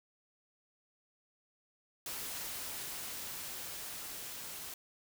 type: noise with level ramp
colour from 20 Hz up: white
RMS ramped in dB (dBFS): -41 to -45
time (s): 2.06-4.74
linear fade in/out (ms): 2
effects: none